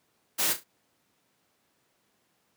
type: noise with echo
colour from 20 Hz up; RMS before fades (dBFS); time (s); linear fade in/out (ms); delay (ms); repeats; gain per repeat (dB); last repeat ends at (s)
white; -26; 0.38-0.54; 20; 34; 3; -10; 0.642
effects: pink hiss -71 dBFS RMS until 2.56 s + high-pass 150 Hz 12 dB/octave